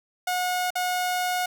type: tone with dropouts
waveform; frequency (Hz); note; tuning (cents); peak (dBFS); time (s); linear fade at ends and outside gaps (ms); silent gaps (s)
sawtooth; 725; F#5; -35; -20; 0.27-1.46; 5; 0.705-0.754
effects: none